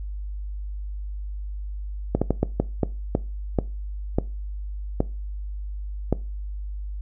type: slowing click train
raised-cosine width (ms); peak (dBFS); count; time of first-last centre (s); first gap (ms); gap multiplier
2; -6; 11; 2.15-6.126; 66; 1.37
effects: noise-tail reverb RT60 0.3 s tail -20 dB re dry + added 50 Hz sine -29 dBFS peak until 7.01 s